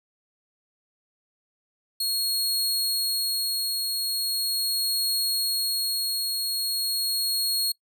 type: tone with tremolo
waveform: sawtooth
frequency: 4304 Hz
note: C8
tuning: 48 cents sharp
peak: -20 dBFS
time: 2-7.72 s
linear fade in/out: 5 ms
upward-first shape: triangle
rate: 0.4 Hz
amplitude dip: 30%
effects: noise-tail reverb RT60 0.1 s tail -22 dB re dry